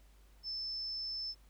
sine tone, 5274 Hz, E8, in tune, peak -37 dBFS, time 0.43-1.35 s, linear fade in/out 50 ms, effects added 50 Hz sine -59 dBFS peak until 1.49 s + pink hiss -69 dBFS RMS until 1.49 s

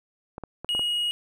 clicks, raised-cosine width 1 ms, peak -21 dBFS, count 5, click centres 0.381 / 0.437 / 0.646 / 0.75 / 0.794 s
triangle tone, 2889 Hz, F#7, 42 cents flat, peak -22 dBFS, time 0.69-1.11 s, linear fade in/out 0 ms
effects none

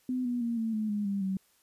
sine tone with pitch steps, 253.5 / 243.5 / 233.8 / 224.5 / 215.6 / 207.1 / 198.89 / 191.01 Hz, B3 / B3 / A#3 / A3 / A3 / G#3 / G3 / G3, +45 / -24 / +5 / +35 / -35 / -5 / +25 / -45 cents, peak -28 dBFS, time 0.09-1.37 s, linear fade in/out 2 ms, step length 160 ms, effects white hiss -67 dBFS RMS until 1.62 s + resampled to 32000 Hz

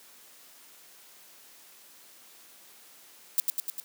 violet noise with echo, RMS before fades -23 dBFS, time 3.38-3.4 s, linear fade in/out 0 ms, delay 100 ms, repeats 4, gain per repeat -3 dB, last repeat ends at 3.8 s, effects white hiss -54 dBFS RMS until 3.84 s + high-pass 200 Hz 12 dB/octave

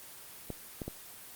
clicks, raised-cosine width 2 ms, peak -23 dBFS, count 3, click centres 0.503 / 0.818 / 0.88 s, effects white hiss -49 dBFS RMS until 1.35 s + Opus 24 kbps

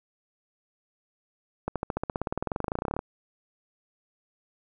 accelerating click train, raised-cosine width 1 ms, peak -14 dBFS, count 29, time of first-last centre 1.68-2.991 s, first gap 77 ms, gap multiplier 0.96, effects none

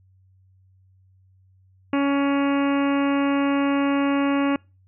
harmonic tone, 280 Hz, C#4, 18 cents sharp, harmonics 1 / 2 / 3 / 4 / 5 / 6 / 7 / 8 / 9 / 10, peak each -19 / -28 / -32 / -30 / -36 / -37 / -39 / -38 / -38 / -38 dBFS, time 1.93-4.56 s, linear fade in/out 2 ms, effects noise-tail reverb RT60 0.3 s tail -26 dB re dry + added 94 Hz sine -54 dBFS peak until 4.87 s

